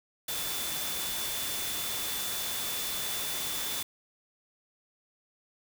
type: tone in noise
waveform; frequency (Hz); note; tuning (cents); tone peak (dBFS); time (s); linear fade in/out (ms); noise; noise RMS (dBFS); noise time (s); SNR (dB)
sine; 3500; A7; -10; -39; 0.28-3.83; 5; white; -34; 0.28-3.83; -8
effects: none